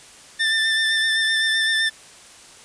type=tone with vibrato; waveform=25% pulse; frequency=1782 Hz; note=A6; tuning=22 cents sharp; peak=-14 dBFS; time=0.39-1.9 s; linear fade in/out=20 ms; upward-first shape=sine; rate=7.8 Hz; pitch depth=19 cents each way; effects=white hiss -45 dBFS RMS until 2.64 s + resampled to 22050 Hz